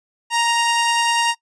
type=tone pair together; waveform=sawtooth; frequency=934.7 / 2794 Hz; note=A#5 / F7; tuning=+4 / 0 cents; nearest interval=octave + perfect fifth; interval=1896 cents; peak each=-13 / -19 dBFS; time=0.3-1.35 s; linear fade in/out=50 ms; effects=noise-tail reverb RT60 0.1 s tail -22 dB re dry + resampled to 22050 Hz